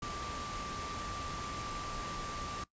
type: tone in noise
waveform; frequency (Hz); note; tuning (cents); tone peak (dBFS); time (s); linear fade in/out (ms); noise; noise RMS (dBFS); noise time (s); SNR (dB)
sine; 1174.7; D6; 0; -41; 0.02-2.64; 5; pink; -42; 0.02-2.64; -2
effects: noise-tail reverb RT60 0.1 s tail -18 dB re dry + resampled to 16000 Hz